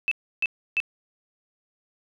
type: tone bursts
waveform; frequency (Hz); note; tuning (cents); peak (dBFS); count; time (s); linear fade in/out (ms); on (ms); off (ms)
sine; 2632; E7; -3; -20; 3; 0.08-0.802; 0; 34; 310
effects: none